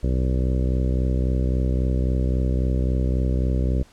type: harmonic tone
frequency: 63.7 Hz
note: C2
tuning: 46 cents flat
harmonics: 1 / 2 / 3 / 4 / 5 / 6 / 7 / 8 / 9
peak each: -20 / -26 / -30 / -32 / -34 / -36 / -37 / -38 / -39 dBFS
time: 0.03-3.83 s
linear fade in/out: 5 ms
effects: pink hiss -54 dBFS RMS until 3.92 s + low-pass 9000 Hz 12 dB/octave